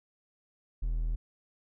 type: tone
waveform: triangle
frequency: 40.5 Hz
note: E1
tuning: 30 cents flat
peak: -26 dBFS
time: 0.82-1.16 s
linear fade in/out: 10 ms
effects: none

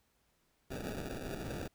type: noise with sample-and-hold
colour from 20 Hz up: blue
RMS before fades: -41 dBFS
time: 0.7-1.68 s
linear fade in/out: 10 ms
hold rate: 1050 Hz
effects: pink hiss -75 dBFS RMS until 1.74 s

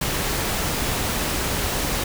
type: noise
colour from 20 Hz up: pink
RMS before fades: -24 dBFS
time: 0.01-2.04 s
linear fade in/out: 5 ms
effects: none

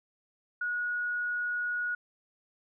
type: tone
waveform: sine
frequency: 1454 Hz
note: F#6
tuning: 31 cents flat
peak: -29 dBFS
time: 0.61-1.95 s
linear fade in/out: 5 ms
effects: none

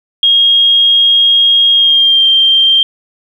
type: tone with pitch glide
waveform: sine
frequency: 3260 to 3167 Hz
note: G#7 to G7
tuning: -33 to +17 cents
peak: -5 dBFS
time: 0.23-2.83 s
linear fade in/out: 2 ms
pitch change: -50 cents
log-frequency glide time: 1.72-2.26 s
effects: 7-bit

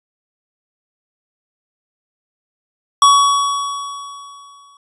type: tone with exponential decay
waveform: square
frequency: 1125 Hz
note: C#6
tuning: 25 cents sharp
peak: -6 dBFS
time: 3.02-4.77 s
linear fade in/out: 2 ms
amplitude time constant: 380 ms
effects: resampled to 24000 Hz

